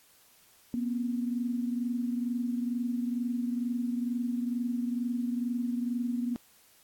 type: tone pair together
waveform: sine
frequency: 239.4 / 261.6 Hz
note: A#3 / C4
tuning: +46 / 0 cents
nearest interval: major second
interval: 154 cents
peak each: -29 / -36 dBFS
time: 0.74-6.36 s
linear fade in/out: 0 ms
effects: white hiss -61 dBFS RMS until 6.83 s + AAC 64 kbps